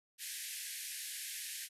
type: band-pass noise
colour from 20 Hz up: white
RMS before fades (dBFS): -44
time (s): 0.18-1.69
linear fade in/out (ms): 50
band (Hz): 1600 to 13000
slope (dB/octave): 96
effects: none